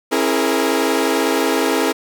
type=chord; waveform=sawtooth; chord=A# half-diminished seventh; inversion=first; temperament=equal with one note detuned; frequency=270.4 / 329.6 / 415.3 / 466.2 Hz; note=C#4 / E4 / G#4 / A#4; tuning=-43 / 0 / 0 / 0 cents; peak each=-17 dBFS; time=0.11-1.93 s; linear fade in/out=20 ms; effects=none